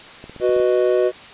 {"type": "clicks", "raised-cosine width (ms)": 2, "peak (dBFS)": -24, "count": 7, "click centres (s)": [0.241, 0.296, 0.363, 0.4, 0.493, 0.565, 0.6]}
{"type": "chord", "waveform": "triangle", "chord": "B major", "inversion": "second", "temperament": "just", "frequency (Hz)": [370.4, 493.9, 617.4], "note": ["F#4", "B4", "D#5"], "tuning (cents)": [2, 0, -14], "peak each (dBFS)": [-15, -18, -18], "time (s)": [0.4, 1.12], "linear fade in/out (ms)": 50}
{"effects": ["white hiss -39 dBFS RMS until 1.33 s", "resampled to 8000 Hz"]}